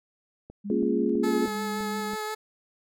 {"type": "click train", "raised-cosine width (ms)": 2, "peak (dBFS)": -30, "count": 6, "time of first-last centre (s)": [0.5, 2.134], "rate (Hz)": 3.06}
{"type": "tone with tremolo", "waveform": "sine", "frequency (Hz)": 202.9, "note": "G#3", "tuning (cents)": -40, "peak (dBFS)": -31, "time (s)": [0.64, 2.16], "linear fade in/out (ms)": 20, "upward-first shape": "square", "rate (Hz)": 1.1, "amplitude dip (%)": 25}
{"type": "chord", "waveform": "sine", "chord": "Bb minor seventh", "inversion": "none", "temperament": "equal", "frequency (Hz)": [233.1, 277.2, 349.2, 415.3], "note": ["Bb3", "Db4", "F4", "Ab4"], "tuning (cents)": [0, 0, 0, 0], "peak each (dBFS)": [-27, -29, -28, -28], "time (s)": [0.7, 1.46], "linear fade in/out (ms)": 2}
{"type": "tone with vibrato", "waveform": "15% pulse", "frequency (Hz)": 429.6, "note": "A4", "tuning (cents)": -41, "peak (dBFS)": -24, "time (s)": [1.23, 2.35], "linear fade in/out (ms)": 10, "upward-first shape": "sine", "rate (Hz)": 5.7, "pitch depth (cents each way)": 13}
{"effects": []}